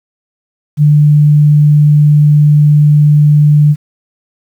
sine tone, 148.6 Hz, D3, 21 cents sharp, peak -3 dBFS, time 0.77-3.76 s, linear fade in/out 50 ms, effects 7-bit

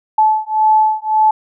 sine beating tone pair, 865 / 866.8 Hz, A5 / A5, -30 / -26 cents, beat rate 1.8 Hz, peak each -13 dBFS, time 0.18-1.31 s, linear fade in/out 5 ms, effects none

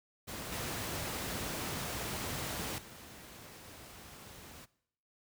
pink noise with level steps, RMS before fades -42 / -38 / -51 dBFS, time 0.27-4.66 s, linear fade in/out 20 ms, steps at 0.52 / 2.78 s, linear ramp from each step 2 ms, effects noise-tail reverb RT60 0.7 s tail -20 dB re dry + high-pass 60 Hz 12 dB/octave

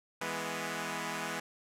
5% pulse chord, E major, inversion none, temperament equal, 164.81 / 207.7 / 246.9 Hz, E3 / G#3 / B3, 0 / 0 / 0 cents, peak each -28 dBFS, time 0.21-1.4 s, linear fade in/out 5 ms, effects low-pass 12000 Hz 12 dB/octave

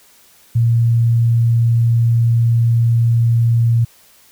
sine tone, 116.54 Hz, A#2, in tune, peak -10 dBFS, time 0.55-3.85 s, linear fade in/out 10 ms, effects white hiss -49 dBFS RMS until 4.31 s

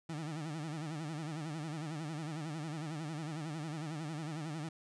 30% pulse tone with vibrato, 155.56 Hz, D#3, in tune, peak -36 dBFS, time 0.09-4.69 s, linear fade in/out 5 ms, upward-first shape sine, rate 11 Hz, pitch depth 120 cents each way, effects resampled to 22050 Hz

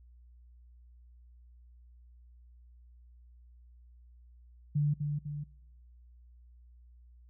sine tone with echo, 146.83 Hz, D3, in tune, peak -25 dBFS, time 4.75-4.94 s, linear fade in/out 10 ms, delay 250 ms, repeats 2, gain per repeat -5 dB, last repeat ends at 5.44 s, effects noise-tail reverb RT60 1.0 s tail -25 dB re dry + added 60 Hz sine -54 dBFS peak until 7.29 s

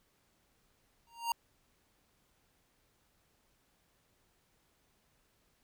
square tone with exponential growth, 932 Hz, A#5, 1 cent flat, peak -28 dBFS, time 1.07-1.32 s, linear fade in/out 2 ms, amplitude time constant 53 ms, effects pink hiss -73 dBFS RMS until 5.63 s

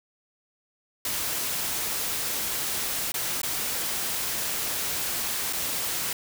white noise with dropouts, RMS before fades -29 dBFS, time 1.05-6.13 s, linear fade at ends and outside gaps 2 ms, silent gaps 3.12-3.141 / 3.417-3.432 / 5.527-5.532 s, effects none

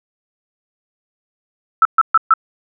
sine tone bursts, 1318.5 Hz, E6, in tune, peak -6 dBFS, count 4, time 1.82-2.338 s, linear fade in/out 2 ms, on 32 ms, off 130 ms, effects none

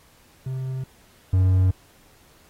triangle tone pair in turn, 130.81 / 93.14 Hz, C3 / F#2, 0 / +12 cents, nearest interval tritone, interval 588 cents, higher first, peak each -24 / -13 dBFS, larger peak second, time 0.46-0.84 / 1.33-1.71 s, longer neither, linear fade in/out 5 ms, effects pink hiss -56 dBFS RMS until 2.49 s + AAC 48 kbps

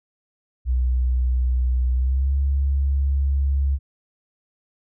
sine tone with pitch glide, 62.5 to 68.95 Hz, B1 to C#2, +21 to -9 cents, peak -17 dBFS, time 0.65-3.79 s, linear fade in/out 50 ms, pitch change +170 cents, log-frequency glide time 1.94-2.34 s, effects none

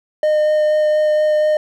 triangle tone with vibrato, 610 Hz, D#5, 34 cents flat, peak -10 dBFS, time 0.23-1.57 s, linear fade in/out 2 ms, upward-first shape sine, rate 4.2 Hz, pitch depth 8 cents each way, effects none

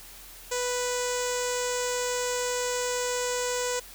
sawtooth tone with low-pass filter, 493.9 Hz, B4, in tune, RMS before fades -29 dBFS, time 0.51-3.8 s, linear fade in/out 10 ms, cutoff 7300 Hz, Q 5.1, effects added 41 Hz sine -52 dBFS peak until 3.94 s + white hiss -47 dBFS RMS until 3.94 s

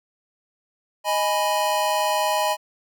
square chord, G# minor, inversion second, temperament equal, 622.3 / 830.6 / 987.8 Hz, D#5 / G#5 / B5, 0 / 0 / 0 cents, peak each -25 dBFS, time 1.04-2.57 s, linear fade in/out 50 ms, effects none

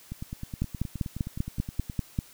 two click trains, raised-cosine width 5 ms, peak -14 / -22 dBFS, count 9 / 18, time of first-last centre 0.62-2.189 / 0.12-1.898 s, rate 5.1 / 9.56 Hz, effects white hiss -53 dBFS RMS until 2.33 s

